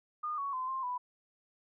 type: tone with pitch steps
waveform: sine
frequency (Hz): 1220 / 1116 / 1027 / 1055 / 991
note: D#6 / C#6 / C6 / C6 / B5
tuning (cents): -34 / +11 / -33 / +14 / +6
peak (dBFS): -33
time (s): 0.23-0.98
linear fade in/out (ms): 10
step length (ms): 150
effects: none